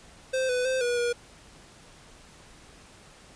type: tone with pitch steps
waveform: square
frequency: 521 / 498.3 / 520 / 483.9 / 479.1 Hz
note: C5 / B4 / C5 / B4 / A#4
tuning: -7 / +15 / -11 / -35 / +47 cents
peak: -25 dBFS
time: 0.33-1.13 s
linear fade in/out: 10 ms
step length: 160 ms
effects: pink hiss -52 dBFS RMS until 3.35 s + resampled to 22050 Hz